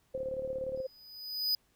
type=tone with tremolo; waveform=sine; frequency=523.3 Hz; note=C5; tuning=in tune; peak=-31 dBFS; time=0.14-0.87 s; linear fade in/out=10 ms; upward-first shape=sine; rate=17 Hz; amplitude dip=55%
type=click train; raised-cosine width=2 ms; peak=-34 dBFS; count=25; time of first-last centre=0.15-0.802 s; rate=36.8 Hz
type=tone with exponential growth; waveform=square; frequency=4978 Hz; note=D#8; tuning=in tune; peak=-26 dBFS; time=0.76-1.55 s; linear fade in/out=2 ms; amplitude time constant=170 ms
effects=pink hiss -71 dBFS RMS until 1.75 s